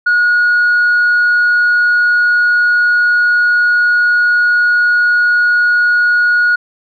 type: tone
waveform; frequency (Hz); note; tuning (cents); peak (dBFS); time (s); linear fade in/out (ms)
sine; 1448; F#6; -38; -6; 0.06-6.56; 10
effects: tanh soft clip ceiling -6 dBFS

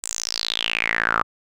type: tone with band-pass filter sweep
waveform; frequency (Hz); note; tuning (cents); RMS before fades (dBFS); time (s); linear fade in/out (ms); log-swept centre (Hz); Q
sawtooth; 56.2; A1; +37; -24; 0.03-1.23; 10; 8100 to 1200; 7.1
effects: none

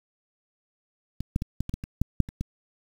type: clicks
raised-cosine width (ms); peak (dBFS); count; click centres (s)
5; -18 / -11 / -17 / -14 / -21 / -16 / -23 / -10 / -6 / -26 / -16; 11; 1.206 / 1.361 / 1.421 / 1.606 / 1.694 / 1.74 / 1.839 / 2.016 / 2.203 / 2.289 / 2.41
effects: 7-bit

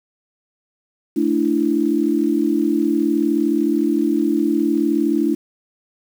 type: chord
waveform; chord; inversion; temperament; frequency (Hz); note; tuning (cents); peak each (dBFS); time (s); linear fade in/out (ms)
sine; A suspended fourth; none; equal with one note detuned; 220 / 293.7 / 333.1; A3 / D4 / E4; 0 / 0 / +18; -22 / -18 / -19; 1.16-5.35; 10
effects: 7-bit

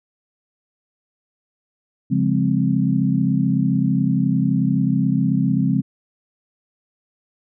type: chord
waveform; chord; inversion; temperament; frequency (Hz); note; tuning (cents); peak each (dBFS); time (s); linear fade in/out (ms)
sine; Db major seventh; none; equal with one note detuned; 138.59 / 174.61 / 206 / 261.6; Db3 / F3 / Ab3 / C4; 0 / 0 / -14 / 0; -21; 2.1-5.82; 20
effects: none

